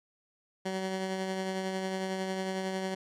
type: tone with tremolo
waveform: 15% pulse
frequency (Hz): 189.4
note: F#3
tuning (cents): +41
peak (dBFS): -24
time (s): 0.65-2.95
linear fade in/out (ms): 10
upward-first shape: triangle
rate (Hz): 11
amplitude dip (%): 35
effects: low-pass 8000 Hz 12 dB/octave